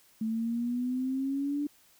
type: exponential sweep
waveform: sine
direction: up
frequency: 219 to 293.7 Hz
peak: -28 dBFS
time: 0.21-1.67 s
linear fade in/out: 5 ms
effects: white hiss -62 dBFS RMS until 1.99 s